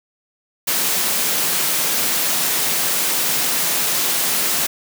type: high-pass noise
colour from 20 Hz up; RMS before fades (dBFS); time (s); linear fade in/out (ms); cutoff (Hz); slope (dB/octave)
white; -19; 0.67-4.67; 10; 130; 96
effects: none